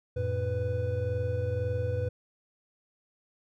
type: tone cluster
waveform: triangle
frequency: 90.3 / 112.2 / 496.7 Hz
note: F#2 / A2 / B4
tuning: -42 / +34 / +10 cents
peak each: -30 dBFS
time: 0.16-2.09 s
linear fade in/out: 10 ms
effects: none